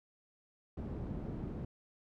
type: low-pass noise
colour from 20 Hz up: white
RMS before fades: -41 dBFS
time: 0.77-1.65 s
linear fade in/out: 5 ms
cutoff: 230 Hz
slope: 12 dB/octave
effects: none